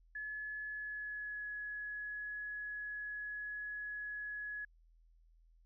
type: tone with pitch glide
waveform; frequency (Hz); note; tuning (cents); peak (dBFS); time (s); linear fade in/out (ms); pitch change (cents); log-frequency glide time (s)
sine; 1708 to 1687.4; G#6 to G#6; +48 to +27; -40; 0.15-4.65; 5; -21; 0.67-1.47
effects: added 41 Hz sine -63 dBFS peak until 5.65 s